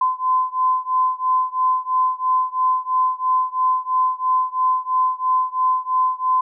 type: beating tone pair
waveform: sine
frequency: 1023 / 1026 Hz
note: C6 / C6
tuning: -39 / -34 cents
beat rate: 3 Hz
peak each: -19 / -20 dBFS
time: 0.01-6.41 s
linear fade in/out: 5 ms
effects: none